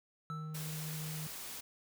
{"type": "tone with exponential decay", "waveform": "triangle", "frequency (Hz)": 1318.5, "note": "E6", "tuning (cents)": 0, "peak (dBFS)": -38, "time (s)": [0.3, 0.81], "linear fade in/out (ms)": 0, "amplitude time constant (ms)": 110}
{"type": "tone", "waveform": "triangle", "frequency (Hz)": 155.56, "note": "D#3", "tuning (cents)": 0, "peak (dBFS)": -38, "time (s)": [0.3, 1.27], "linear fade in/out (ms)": 2}
{"type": "noise", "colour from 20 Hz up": "white", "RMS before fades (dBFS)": -45, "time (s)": [0.54, 1.61], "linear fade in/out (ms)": 10}
{"effects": []}